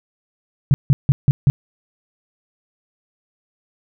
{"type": "tone bursts", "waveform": "sine", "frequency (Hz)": 138.1, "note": "C#3", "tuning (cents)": -6, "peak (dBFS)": -8, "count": 5, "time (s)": [0.71, 1.5], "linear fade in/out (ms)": 0, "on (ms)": 30, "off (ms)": 160, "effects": []}